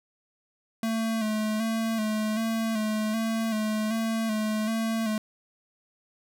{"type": "tone with vibrato", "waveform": "square", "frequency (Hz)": 220, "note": "A3", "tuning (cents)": 0, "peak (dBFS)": -26, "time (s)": [0.83, 5.18], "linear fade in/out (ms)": 2, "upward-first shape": "square", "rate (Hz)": 1.3, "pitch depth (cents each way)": 37, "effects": []}